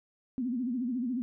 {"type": "tone with vibrato", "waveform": "sine", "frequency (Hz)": 246.9, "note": "B3", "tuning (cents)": 0, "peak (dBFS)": -29, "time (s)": [0.38, 1.22], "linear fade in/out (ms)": 0, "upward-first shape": "sine", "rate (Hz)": 14, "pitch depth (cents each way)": 130, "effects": []}